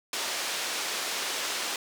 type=band-pass noise; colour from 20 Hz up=white; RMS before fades=-32 dBFS; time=0.13-1.76 s; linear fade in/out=2 ms; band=350 to 6000 Hz; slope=12 dB/octave; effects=none